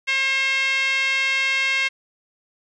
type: tone with band-pass filter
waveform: 5% pulse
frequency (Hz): 536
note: C5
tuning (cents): +42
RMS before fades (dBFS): -21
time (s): 0.07-1.89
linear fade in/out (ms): 20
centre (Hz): 2200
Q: 3.4
effects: resampled to 24000 Hz + 9-bit